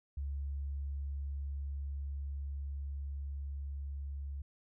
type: tone with level ramp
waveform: sine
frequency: 70 Hz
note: C#2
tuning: 18 cents sharp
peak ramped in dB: -35 to -38 dBFS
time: 0.17-4.42 s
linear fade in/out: 5 ms
effects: none